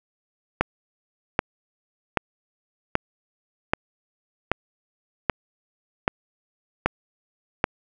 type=click train; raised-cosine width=0.5 ms; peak=-3 dBFS; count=10; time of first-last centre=0.61-7.641 s; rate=1.28 Hz; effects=none